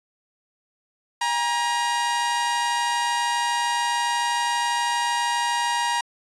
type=tone pair together; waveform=sawtooth; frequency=814.5 / 947 Hz; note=G#5 / A#5; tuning=-34 / +27 cents; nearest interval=minor third; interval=261 cents; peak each=-26 / -18 dBFS; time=1.21-6.01 s; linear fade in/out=5 ms; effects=resampled to 22050 Hz